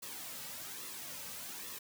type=noise with flanger; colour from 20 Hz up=white; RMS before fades=-45 dBFS; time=0.02-1.79 s; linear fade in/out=10 ms; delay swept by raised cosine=1.3 to 2.9 ms; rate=1.2 Hz; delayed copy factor=-0.6; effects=none